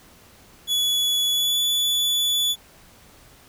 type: tone with pitch glide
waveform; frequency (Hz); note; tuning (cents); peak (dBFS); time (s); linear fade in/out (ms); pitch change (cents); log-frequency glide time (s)
40% pulse; 3403 to 3449; G#7 to A7; +41 to -35; -18; 0.67-2.56; 50; +24; 1.32-1.6
effects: pink hiss -51 dBFS RMS until 3.48 s